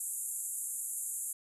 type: band-pass noise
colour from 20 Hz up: white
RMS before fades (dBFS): -38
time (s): 0-1.33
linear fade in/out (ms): 5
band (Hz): 7000 to 12000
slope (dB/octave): 96
effects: none